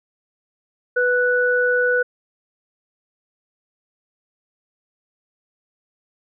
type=tone pair together; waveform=sine; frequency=493.9 / 1480 Hz; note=B4 / F#6; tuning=0 / 0 cents; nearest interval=octave + perfect fifth; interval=1900 cents; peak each=-18 dBFS; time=0.96-2.03 s; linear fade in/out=10 ms; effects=none